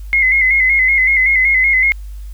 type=tone with vibrato; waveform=sine; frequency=2093 Hz; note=C7; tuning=in tune; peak=-9 dBFS; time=0.13-1.92 s; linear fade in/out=0 ms; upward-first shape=square; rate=5.3 Hz; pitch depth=49 cents each way; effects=added 50 Hz sine -26 dBFS peak until 2.33 s + white hiss -51 dBFS RMS until 2.33 s